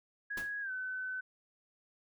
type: tone with pitch glide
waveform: sine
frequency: 1661.2 to 1514.6 Hz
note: G#6 to F#6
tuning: 0 to +40 cents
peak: -36 dBFS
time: 0.3-1.21 s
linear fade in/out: 10 ms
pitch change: -160 cents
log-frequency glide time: 0.61-0.71 s
type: noise with exponential decay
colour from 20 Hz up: pink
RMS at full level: -40 dBFS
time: 0.37-0.55 s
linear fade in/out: 5 ms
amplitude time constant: 37 ms
effects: none